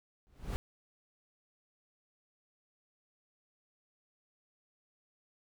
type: noise with exponential growth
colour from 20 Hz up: brown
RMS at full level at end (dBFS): -30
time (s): 0.27-0.56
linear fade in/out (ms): 0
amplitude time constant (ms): 62
effects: none